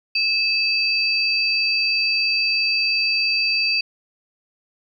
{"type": "tone pair together", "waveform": "sine", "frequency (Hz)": [2606, 4651], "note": ["E7", "D8"], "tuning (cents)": [-20, -18], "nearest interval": "minor seventh", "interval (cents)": 1002, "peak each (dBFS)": -20, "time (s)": [0.15, 3.81], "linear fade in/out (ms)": 5, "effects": ["9-bit"]}